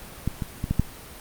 clicks, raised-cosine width 5 ms, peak -11 / -15 / -14 / -10 / -6 dBFS, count 5, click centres 0.276 / 0.422 / 0.641 / 0.71 / 0.796 s, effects pink hiss -42 dBFS RMS until 1.2 s + Opus 32 kbps

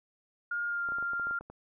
sine tone with pitch glide, 1417 to 1394.3 Hz, F6 to F6, +25 to -3 cents, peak -30 dBFS, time 0.51-1.39 s, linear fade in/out 5 ms, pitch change -28 cents, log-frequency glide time 0.67-0.84 s
clicks, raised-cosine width 1 ms, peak -32 dBFS, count 10, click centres 0.888 / 0.921 / 0.985 / 1.026 / 1.134 / 1.197 / 1.27 / 1.31 / 1.41 / 1.5 s
effects none

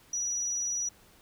sine tone, 5840 Hz, F#8, 24 cents flat, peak -28 dBFS, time 0.13-0.89 s, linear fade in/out 5 ms, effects tanh soft clip ceiling -24 dBFS + pink hiss -59 dBFS RMS until 1.21 s

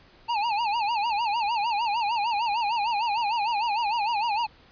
square tone with vibrato, 880 Hz, A5, in tune, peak -24 dBFS, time 0.28-4.47 s, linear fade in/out 20 ms, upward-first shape sine, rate 6.6 Hz, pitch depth 150 cents each way, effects pink hiss -55 dBFS RMS until 4.71 s + resampled to 11025 Hz

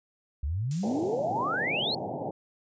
sine exponential sweep, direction up, 65.3 to 4444 Hz, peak -27 dBFS, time 0.43-1.95 s, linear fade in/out 5 ms
violet noise with exponential decay, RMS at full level -34 dBFS, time 0.71-2.09 s, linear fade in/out 1 ms, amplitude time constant 300 ms
white band-pass noise, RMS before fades -34 dBFS, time 0.83-2.31 s, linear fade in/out 5 ms, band 100 to 860 Hz, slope 96 dB/octave
effects resampled to 16000 Hz

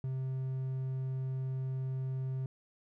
triangle tone, 131.4 Hz, C3, 8 cents sharp, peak -31 dBFS, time 0.04-2.46 s, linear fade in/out 2 ms, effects none

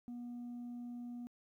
sine tone, 241.5 Hz, B3, 39 cents flat, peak -40 dBFS, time 0.08-1.27 s, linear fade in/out 0 ms, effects tanh soft clip ceiling -42 dBFS + 13-bit

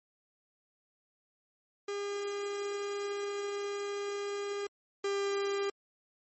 45% pulse tone pair in turn, 404.7 / 398.9 Hz, G#4 / G4, -45 / +30 cents, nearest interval unison, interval 25 cents, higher first, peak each -34 / -30 dBFS, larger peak second, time 1.88-4.67 / 5.04-5.7 s, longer first, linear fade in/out 5 ms, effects MP3 32 kbps

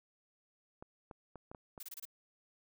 clicks, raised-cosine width 1 ms, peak -34 dBFS, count 6, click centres 0.825 / 1.112 / 1.357 / 1.515 / 1.548 / 1.778 s
blue noise bursts, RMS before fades -46 dBFS, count 5, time 1.8-2.054 s, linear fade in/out 5 ms, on 30 ms, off 26 ms
effects none

